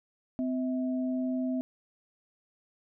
sine tone pair together, 256 / 645.1 Hz, C4 / E5, -38 / -38 cents, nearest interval octave + major third, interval 1600 cents, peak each -28 / -38 dBFS, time 0.39-1.61 s, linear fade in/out 0 ms, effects none

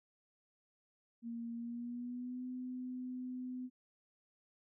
sine tone with pitch glide, 233.1 to 252.7 Hz, A#3 to B3, 0 to +40 cents, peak -40 dBFS, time 1.22-3.7 s, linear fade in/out 50 ms, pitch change +140 cents, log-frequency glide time 1.54-2.45 s, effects none

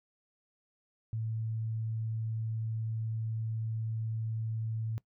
sine tone, 111.5 Hz, A2, 23 cents sharp, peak -32 dBFS, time 1.13-4.98 s, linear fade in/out 0 ms, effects noise-tail reverb RT60 0.1 s tail -21 dB re dry

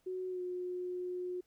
sine tone with pitch glide, 370 to 360.9 Hz, F#4 to F#4, 0 to -43 cents, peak -36 dBFS, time 0.06-1.41 s, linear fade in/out 10 ms, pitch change -43 cents, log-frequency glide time 0.29-0.41 s, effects pink hiss -75 dBFS RMS until 1.46 s

